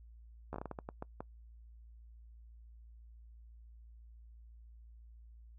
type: slowing click train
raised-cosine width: 1 ms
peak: -27 dBFS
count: 11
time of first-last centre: 0.53-1.205 s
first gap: 13 ms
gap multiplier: 1.34
effects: noise-tail reverb RT60 0.1 s tail -24 dB re dry + added 57 Hz sine -53 dBFS peak until 5.58 s